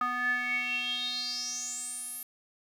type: tone with band-pass filter sweep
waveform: square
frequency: 246.9 Hz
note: B3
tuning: in tune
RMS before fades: -33 dBFS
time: 0.01-2.23 s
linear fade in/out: 2 ms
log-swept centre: 1300 to 12000 Hz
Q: 9.3
effects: 10-bit